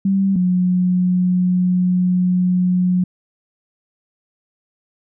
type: tone pair in turn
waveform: sine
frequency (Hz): 194.3 / 181.2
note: G3 / F#3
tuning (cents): -15 / -36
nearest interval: minor second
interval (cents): 121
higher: first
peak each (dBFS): -13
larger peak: neither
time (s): 0.05-0.36 / 0.36-3.04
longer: second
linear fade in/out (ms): 5
effects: none